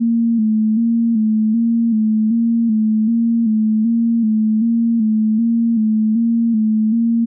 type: tone with vibrato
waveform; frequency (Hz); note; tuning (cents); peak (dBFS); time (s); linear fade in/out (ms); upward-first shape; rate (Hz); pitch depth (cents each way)
sine; 224; A3; +31; -12; 0-7.26; 20; square; 1.3; 54
effects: none